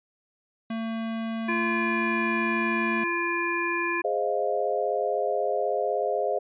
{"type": "tone", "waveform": "square", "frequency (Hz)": 225, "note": "A3", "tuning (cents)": 39, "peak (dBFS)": -29, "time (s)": [0.7, 3.04], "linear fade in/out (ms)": 5}
{"type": "harmonic tone", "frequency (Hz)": 343.9, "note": "F4", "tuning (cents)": -27, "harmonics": [1, 3, 5, 7], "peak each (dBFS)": [-30, -30, -30, -30], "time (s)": [1.48, 4.02], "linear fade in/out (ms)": 10}
{"type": "chord", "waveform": "sine", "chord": "F minor seventh", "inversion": "first", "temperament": "equal", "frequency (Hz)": [415.3, 523.3, 622.3, 698.5], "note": ["Ab4", "C5", "Eb5", "F5"], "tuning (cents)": [0, 0, 0, 0], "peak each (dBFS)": -29, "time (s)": [4.04, 6.39], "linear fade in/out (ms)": 10}
{"effects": ["resampled to 8000 Hz"]}